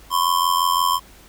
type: ring-modulated tone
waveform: square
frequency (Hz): 1050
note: C6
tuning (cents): +6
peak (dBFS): -14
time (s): 0.1-1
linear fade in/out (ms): 50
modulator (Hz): 42.9
effects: added 50 Hz sine -49 dBFS peak until 1.28 s + pink hiss -48 dBFS RMS until 1.28 s